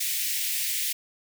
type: high-pass noise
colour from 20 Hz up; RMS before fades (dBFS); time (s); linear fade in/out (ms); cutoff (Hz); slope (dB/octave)
white; -28; 0-0.93; 10; 1900; 48
effects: none